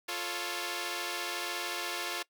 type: chord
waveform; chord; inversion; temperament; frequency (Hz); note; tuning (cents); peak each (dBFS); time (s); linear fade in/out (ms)
5% pulse; F augmented; none; equal; 349.2 / 440 / 554.4; F4 / A4 / C#5; 0 / 0 / 0; -25 / -28 / -28; 0.08-2.23; 10
effects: noise-tail reverb RT60 0.1 s tail -21 dB re dry